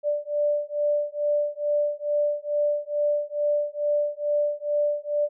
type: beating tone pair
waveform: sine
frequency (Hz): 587.3 / 589.6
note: D5 / D5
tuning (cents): 0 / +7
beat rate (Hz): 2.3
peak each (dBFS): -25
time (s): 0.03-5.29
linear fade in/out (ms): 50
effects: none